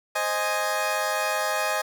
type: chord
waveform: 20% pulse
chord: Ab major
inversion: first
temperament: equal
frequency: 523.3 / 622.3 / 830.6 Hz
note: C5 / Eb5 / Ab5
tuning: 0 / 0 / 0 cents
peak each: -26 / -22 / -23 dBFS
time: 0.15-1.82 s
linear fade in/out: 10 ms
effects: none